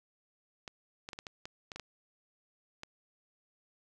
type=clicks; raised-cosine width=0.2 ms; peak=-25 dBFS; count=10; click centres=0.678 / 1.089 / 1.132 / 1.189 / 1.268 / 1.455 / 1.718 / 1.76 / 1.797 / 2.834 s; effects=none